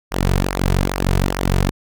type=tone with flanger; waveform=sawtooth; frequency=46.49 Hz; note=F#1; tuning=9 cents sharp; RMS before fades=-18 dBFS; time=0.11-1.71 s; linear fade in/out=20 ms; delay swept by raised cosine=0.25 to 3.75 ms; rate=2.4 Hz; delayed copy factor=-0.7; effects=none